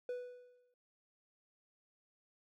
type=tone with exponential decay; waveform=triangle; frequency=493.9 Hz; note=B4; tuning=in tune; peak=-34 dBFS; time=0.09-0.74 s; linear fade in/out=2 ms; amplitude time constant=140 ms; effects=none